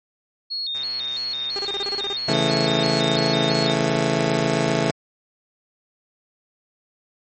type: tone with vibrato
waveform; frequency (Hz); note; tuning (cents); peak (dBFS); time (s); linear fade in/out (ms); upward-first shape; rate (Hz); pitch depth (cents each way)
sine; 3987; B7; +16; -24; 0.5-3.74; 20; square; 3; 140
type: click train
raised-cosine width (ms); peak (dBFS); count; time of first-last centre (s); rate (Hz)
0.2; -22; 274; 0.75-2.917; 126
type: tone bursts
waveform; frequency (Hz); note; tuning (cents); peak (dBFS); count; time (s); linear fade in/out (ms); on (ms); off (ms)
sawtooth; 400; G4; +35; -23; 10; 1.56-2.129; 0; 29; 31
type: chord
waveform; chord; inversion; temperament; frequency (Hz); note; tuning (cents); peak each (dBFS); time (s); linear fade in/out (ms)
15% pulse; A major; first; just; 137.5 / 165 / 220; C#3 / E3 / A3; -14 / +2 / 0; -17; 2.28-4.91; 5
effects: MP3 32 kbps